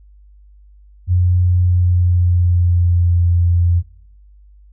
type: tone with pitch glide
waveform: sine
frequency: 89.6 to 86.75 Hz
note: F2 to F2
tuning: +45 to -11 cents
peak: -10 dBFS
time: 1.07-3.83 s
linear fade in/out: 50 ms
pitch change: -56 cents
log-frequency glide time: 1.58-3.24 s
effects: noise-tail reverb RT60 0.9 s tail -25 dB re dry + added 50 Hz sine -42 dBFS peak until 4.72 s